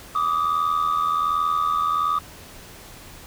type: tone pair together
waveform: sine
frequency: 1163.2 / 1244.5 Hz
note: D6 / D#6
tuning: -17 / 0 cents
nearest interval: minor second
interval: 117 cents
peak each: -20 dBFS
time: 0.15-2.19 s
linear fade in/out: 5 ms
effects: tanh soft clip ceiling -16 dBFS + pink hiss -43 dBFS RMS until 3.26 s

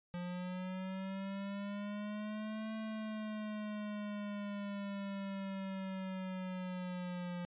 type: linear two-way sweep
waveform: square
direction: up then down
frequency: 175.8 to 220 to 175.8 Hz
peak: -40 dBFS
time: 0.14-7.45 s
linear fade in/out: 0 ms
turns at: 2.74 s
effects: resampled to 8000 Hz

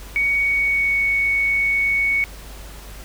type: tone with pitch glide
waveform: sine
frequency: 2241 to 2223 Hz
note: C#7 to C#7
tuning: +18 to +4 cents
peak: -16 dBFS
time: 0.16-2.24 s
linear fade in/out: 0 ms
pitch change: -14 cents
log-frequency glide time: 0.36-1.02 s
effects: added 50 Hz sine -36 dBFS peak until 3.04 s + pink hiss -41 dBFS RMS until 3.04 s

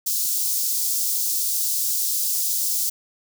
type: high-pass noise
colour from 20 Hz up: white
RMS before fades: -23 dBFS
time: 0.06-2.9 s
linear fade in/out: 10 ms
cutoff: 4800 Hz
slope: 24 dB/octave
effects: none

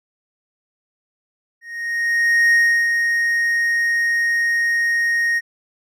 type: tone with ADSR envelope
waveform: triangle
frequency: 1864.7 Hz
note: A#6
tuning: in tune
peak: -9 dBFS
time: 1.61-5.41 s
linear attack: 920 ms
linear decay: 340 ms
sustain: -5 dB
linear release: 36 ms
effects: none

